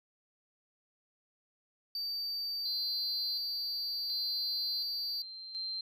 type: tone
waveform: triangle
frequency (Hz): 4626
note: D8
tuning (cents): -27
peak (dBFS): -33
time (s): 1.95-5.22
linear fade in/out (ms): 2
type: tone with tremolo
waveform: sine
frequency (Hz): 4141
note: C8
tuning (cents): -19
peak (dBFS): -35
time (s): 2.65-5.81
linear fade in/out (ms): 5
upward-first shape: square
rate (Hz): 0.69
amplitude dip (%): 60
effects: none